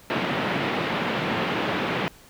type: band-pass noise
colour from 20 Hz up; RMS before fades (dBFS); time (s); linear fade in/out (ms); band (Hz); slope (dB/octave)
pink; -26; 0.1-2.08; 0; 140 to 3200; 24
effects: pink hiss -51 dBFS RMS until 2.29 s